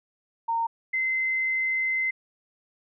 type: tone pair in turn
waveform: sine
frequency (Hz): 919 / 2063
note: A#5 / C7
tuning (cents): -25 / -25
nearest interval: octave + major second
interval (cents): 1400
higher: second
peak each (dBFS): -23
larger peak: neither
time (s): 0.48-0.67 / 0.93-2.11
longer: second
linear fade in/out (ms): 10
effects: none